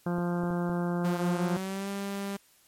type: harmonic tone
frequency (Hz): 174.61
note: F3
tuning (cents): 0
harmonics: 1 / 2 / 3 / 4 / 5 / 6 / 7 / 8 / 9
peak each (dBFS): -28 / -34 / -38 / -40 / -42 / -44 / -45 / -46 / -47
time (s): 0.06-1.57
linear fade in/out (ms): 5
type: clicks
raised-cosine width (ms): 2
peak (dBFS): -26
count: 4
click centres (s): 0.184 / 0.436 / 0.506 / 0.695
type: tone with pitch glide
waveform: sawtooth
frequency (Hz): 179 to 198.61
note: F3 to G3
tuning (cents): +43 to +23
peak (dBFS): -28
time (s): 1.04-2.37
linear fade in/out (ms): 10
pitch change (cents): +180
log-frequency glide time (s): 1.29-1.89
effects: white hiss -62 dBFS RMS until 2.67 s + MP3 64 kbps